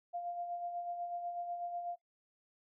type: tone with tremolo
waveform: sine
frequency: 698.5 Hz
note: F5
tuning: in tune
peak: -36 dBFS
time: 0.13-1.96 s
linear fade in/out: 20 ms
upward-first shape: sine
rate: 8.1 Hz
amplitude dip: 45%
effects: noise-tail reverb RT60 0.1 s tail -17 dB re dry